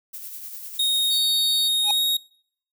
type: noise with tremolo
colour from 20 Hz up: violet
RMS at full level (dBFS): -35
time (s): 0.13-1.19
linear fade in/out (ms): 10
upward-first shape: sine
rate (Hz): 10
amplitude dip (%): 40
type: tone with pitch glide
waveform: 45% pulse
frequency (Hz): 3729 to 3761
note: A#7 to A#7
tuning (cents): 0 to +15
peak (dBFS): -18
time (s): 0.79-2.17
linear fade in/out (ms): 5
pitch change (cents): +15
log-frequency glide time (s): 1.83-2.02
type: tone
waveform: square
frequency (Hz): 4493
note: C#8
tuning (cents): +23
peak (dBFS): -27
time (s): 1.1-1.69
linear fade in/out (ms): 20
type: tone with exponential growth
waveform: square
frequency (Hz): 830.6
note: G#5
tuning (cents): 0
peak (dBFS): -22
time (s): 1.81-1.91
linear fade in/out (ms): 2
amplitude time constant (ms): 21
effects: noise-tail reverb RT60 0.6 s tail -24 dB re dry